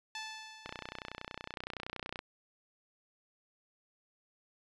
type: tone with exponential decay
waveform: 10% pulse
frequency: 875 Hz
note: A5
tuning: 10 cents flat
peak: -30 dBFS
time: 0.15-1.53 s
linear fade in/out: 2 ms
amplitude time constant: 300 ms
type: click train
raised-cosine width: 0.3 ms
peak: -23 dBFS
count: 48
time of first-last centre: 0.66-2.191 s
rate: 30.7 Hz
effects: resampled to 22050 Hz